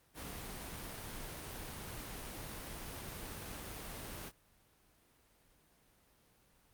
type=noise; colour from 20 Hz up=pink; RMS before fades=-45 dBFS; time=0.14-4.32 s; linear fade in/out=50 ms; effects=pink hiss -69 dBFS RMS until 6.73 s + Opus 32 kbps